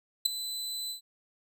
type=tone with ADSR envelope; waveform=sawtooth; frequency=4013 Hz; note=B7; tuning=27 cents sharp; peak=-15 dBFS; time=0.25-1.01 s; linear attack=10 ms; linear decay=5 ms; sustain=-16 dB; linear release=110 ms; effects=none